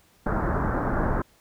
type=low-pass noise; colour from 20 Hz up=pink; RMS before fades=-25 dBFS; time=0.26-1.22 s; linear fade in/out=5 ms; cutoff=1600 Hz; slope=48 dB/octave; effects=pink hiss -60 dBFS RMS until 1.4 s